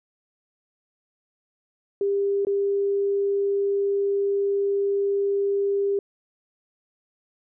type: tone with dropouts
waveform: sine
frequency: 399.2 Hz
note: G4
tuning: 32 cents sharp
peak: -20 dBFS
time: 2.01-5.99 s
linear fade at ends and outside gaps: 2 ms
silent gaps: 2.45-2.469 s
effects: none